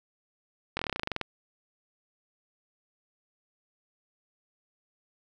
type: slowing click train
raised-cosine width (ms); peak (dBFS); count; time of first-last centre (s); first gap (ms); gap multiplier
0.3; -14; 14; 0.77-1.213; 22; 1.07
effects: none